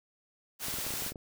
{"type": "noise", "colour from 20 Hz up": "white", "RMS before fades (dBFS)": -36, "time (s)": [0.59, 1.13], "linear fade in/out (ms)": 50}
{"type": "clicks", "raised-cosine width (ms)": 2, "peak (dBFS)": -29, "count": 10, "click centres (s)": [0.684, 0.74, 0.786, 0.866, 0.906, 0.938, 1.022, 1.064, 1.12, 1.158]}
{"effects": []}